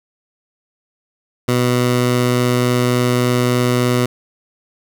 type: tone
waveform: 15% pulse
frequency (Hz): 123.47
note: B2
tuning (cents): 0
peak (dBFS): -7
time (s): 1.48-4.06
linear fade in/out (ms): 5
effects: none